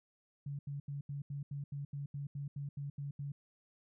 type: tone bursts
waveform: sine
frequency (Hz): 141.8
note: C#3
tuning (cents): +40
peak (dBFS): -38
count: 14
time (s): 0.46-3.32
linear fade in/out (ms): 5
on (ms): 130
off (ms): 80
effects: none